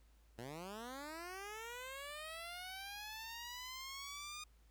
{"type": "linear sweep", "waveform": "10% pulse", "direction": "up", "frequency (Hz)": [110.7, 1228], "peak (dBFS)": -38, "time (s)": [0.38, 4.44], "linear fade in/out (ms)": 5, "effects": ["added 54 Hz sine -64 dBFS peak until 4.7 s", "pink hiss -75 dBFS RMS until 4.7 s"]}